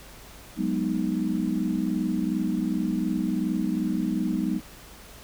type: chord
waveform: sine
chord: G# minor seventh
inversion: third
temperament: equal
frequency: 185 / 207.7 / 246.9 / 311.1 Hz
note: F#3 / G#3 / B3 / D#4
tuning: 0 / 0 / 0 / 0 cents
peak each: -29 dBFS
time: 0.56-4.61 s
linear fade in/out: 50 ms
effects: added 50 Hz sine -51 dBFS peak until 5.23 s + pink hiss -47 dBFS RMS until 5.23 s